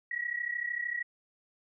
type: tone pair together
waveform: sine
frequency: 1900 / 1933.2 Hz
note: A#6 / B6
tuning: +33 / -38 cents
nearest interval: unison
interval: 29 cents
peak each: -35 / -34 dBFS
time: 0.11-1.03 s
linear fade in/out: 5 ms
effects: none